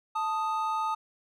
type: tone pair together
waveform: triangle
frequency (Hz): 880 / 1244.5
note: A5 / D#6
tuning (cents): 0 / 0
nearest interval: tritone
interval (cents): 600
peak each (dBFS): -28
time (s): 0.15-0.95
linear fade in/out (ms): 10
effects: none